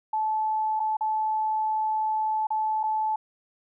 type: tone with dropouts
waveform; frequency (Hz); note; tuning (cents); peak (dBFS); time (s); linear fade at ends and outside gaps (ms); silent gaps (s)
sine; 868; A5; -24; -23; 0.13-3.16; 5; 0.796-0.8 / 0.969-1.008 / 2.47-2.504 / 2.832-2.836
effects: none